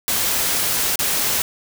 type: noise with dropouts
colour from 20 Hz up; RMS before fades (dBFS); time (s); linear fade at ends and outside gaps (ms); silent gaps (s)
white; -20; 0.08-1.42; 0; 0.957-0.991
effects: none